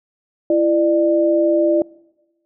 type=tone pair together; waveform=sine; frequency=335.6 / 598 Hz; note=E4 / D5; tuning=+31 / +31 cents; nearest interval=minor seventh; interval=1000 cents; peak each=-15 dBFS; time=0.5-1.82 s; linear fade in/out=2 ms; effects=noise-tail reverb RT60 1.0 s tail -23 dB re dry